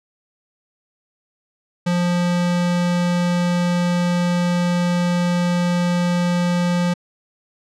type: tone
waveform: square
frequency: 175.8 Hz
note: F3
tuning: 12 cents sharp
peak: -17 dBFS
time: 1.86-6.94 s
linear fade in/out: 10 ms
effects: low-pass 7000 Hz 12 dB/octave